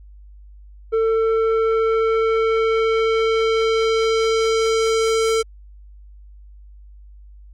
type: tone with low-pass filter sweep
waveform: square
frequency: 447.6 Hz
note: A4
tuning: 30 cents sharp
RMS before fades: -18 dBFS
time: 0.92-5.43 s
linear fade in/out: 20 ms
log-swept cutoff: 970 to 9100 Hz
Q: 1.1
effects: added 50 Hz sine -40 dBFS peak until 7.53 s